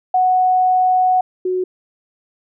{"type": "tone pair in turn", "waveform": "sine", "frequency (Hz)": [739, 368.1], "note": ["F#5", "F#4"], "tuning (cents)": [-2, -9], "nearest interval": "octave", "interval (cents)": 1207, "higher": "first", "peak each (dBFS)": [-11, -16], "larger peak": "first", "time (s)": [[0.14, 1.21], [1.45, 1.64]], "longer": "first", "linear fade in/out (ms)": 5, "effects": []}